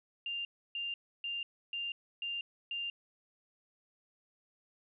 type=tone bursts; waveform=sine; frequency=2794 Hz; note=F7; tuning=in tune; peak=-35 dBFS; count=6; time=0.26-2.9 s; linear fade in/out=2 ms; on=190 ms; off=300 ms; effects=none